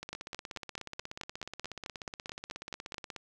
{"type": "two click trains", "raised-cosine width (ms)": 0.2, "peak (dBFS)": [-23, -21], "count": [53, 14], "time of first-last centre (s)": [[0.03, 3.163], [0.13, 2.944]], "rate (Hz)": [16.6, 4.62], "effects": []}